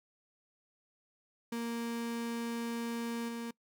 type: tone with level steps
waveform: 35% pulse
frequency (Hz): 233.1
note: A#3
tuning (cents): 0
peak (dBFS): -33 / -36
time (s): 1.52-3.51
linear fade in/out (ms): 5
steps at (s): 3.28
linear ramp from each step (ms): 10
effects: noise-tail reverb RT60 0.1 s tail -23 dB re dry